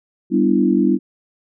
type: chord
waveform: sine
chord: E minor seventh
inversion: first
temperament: equal with one note detuned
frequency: 196 / 246.9 / 293.7 / 335.6 Hz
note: G3 / B3 / D4 / E4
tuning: 0 / 0 / 0 / +31 cents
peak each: -18 dBFS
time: 0.3-0.99 s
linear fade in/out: 50 ms
effects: none